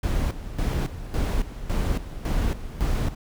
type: noise with tremolo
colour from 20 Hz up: brown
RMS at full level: -23 dBFS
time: 0.03-3.15 s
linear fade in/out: 5 ms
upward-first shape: square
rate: 1.8 Hz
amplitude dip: 75%
effects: none